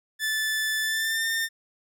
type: tone with pitch glide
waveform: sawtooth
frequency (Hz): 1750 to 1809.6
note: A6 to A6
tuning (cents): -10 to +48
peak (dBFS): -21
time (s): 0.19-1.49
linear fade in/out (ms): 50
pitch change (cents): +58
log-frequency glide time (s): 0.82-1.27
effects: none